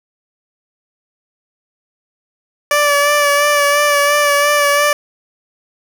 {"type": "tone with vibrato", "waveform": "15% pulse", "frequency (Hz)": 580, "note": "D5", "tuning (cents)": -22, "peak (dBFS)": -4, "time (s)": [2.71, 4.93], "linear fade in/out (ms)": 2, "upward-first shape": "sine", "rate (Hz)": 2.9, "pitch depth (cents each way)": 26, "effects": []}